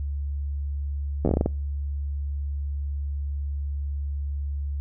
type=slowing click train; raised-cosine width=2 ms; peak=-9 dBFS; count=9; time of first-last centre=1.25-1.46 s; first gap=11 ms; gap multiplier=1.24; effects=noise-tail reverb RT60 0.4 s tail -26 dB re dry + added 71 Hz sine -26 dBFS peak until 4.8 s